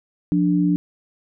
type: tone pair together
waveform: sine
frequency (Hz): 176.15 / 293.7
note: F3 / D4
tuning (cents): +15 / 0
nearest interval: major sixth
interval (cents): 885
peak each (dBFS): -18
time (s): 0.32-0.76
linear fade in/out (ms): 0
effects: none